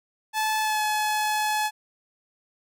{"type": "tone with pitch glide", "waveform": "sawtooth", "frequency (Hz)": [867, 852.6], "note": ["A5", "G#5"], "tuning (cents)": [-26, 45], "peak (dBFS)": -19, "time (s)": [0.33, 1.71], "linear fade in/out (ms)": 50, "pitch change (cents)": -29, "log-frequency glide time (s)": [0.61, 0.82], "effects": []}